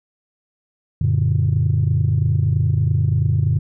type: chord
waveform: sine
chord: Gb augmented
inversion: none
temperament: just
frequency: 92.5 / 115.62 / 144.53 Hz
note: Gb2 / Bb2 / D3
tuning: 0 / -14 / -27 cents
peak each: -18 dBFS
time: 1.01-3.59 s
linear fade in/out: 5 ms
effects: tanh soft clip ceiling -8 dBFS